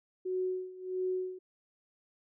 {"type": "tone with tremolo", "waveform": "sine", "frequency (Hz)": 370, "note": "F#4", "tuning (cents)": 0, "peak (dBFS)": -29, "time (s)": [0.25, 1.39], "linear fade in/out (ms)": 10, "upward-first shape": "sine", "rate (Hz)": 1.5, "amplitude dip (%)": 85, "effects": []}